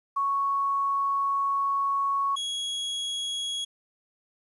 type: tone pair in turn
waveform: sine / 40% pulse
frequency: 1108.7 / 3322 Hz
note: C#6 / G#7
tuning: 0 / 0 cents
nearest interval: octave + perfect fifth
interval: 1900 cents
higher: second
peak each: -23 / -28 dBFS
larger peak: first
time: 0.16-2.36 / 2.36-3.65 s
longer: first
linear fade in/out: 10 ms
effects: resampled to 24000 Hz + 10-bit